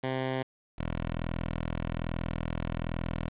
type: tone pair in turn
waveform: 10% pulse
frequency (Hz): 130.81 / 41.2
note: C3 / E1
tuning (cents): 0 / 0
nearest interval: octave + minor sixth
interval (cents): 2000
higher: first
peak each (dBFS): -21 / -23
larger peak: first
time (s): 0.03-0.43 / 0.78-3.29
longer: second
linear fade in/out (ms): 10
effects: resampled to 8000 Hz + 8-bit